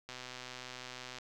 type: click train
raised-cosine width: 0.2 ms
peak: -27 dBFS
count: 139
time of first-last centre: 0.09-1.185 s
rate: 126 Hz
effects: none